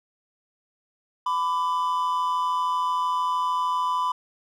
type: tone pair together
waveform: triangle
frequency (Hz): 1001.6 / 1174.7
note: B5 / D6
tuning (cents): +24 / 0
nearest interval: minor third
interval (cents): 276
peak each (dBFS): -21 / -27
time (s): 1.26-4.12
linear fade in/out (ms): 5
effects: none